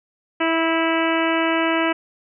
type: harmonic tone with a mistuned harmonic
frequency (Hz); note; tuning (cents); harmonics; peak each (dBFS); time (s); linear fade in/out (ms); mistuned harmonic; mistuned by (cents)
327.6; E4; -11; 1 / 2 / 3 / 4 / 5 / 6 / 7 / 8 / 9; -21 / -24 / -26 / -27 / -28 / -29 / -29 / -30 / -31; 0.4-1.93; 10; 5; -16
effects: none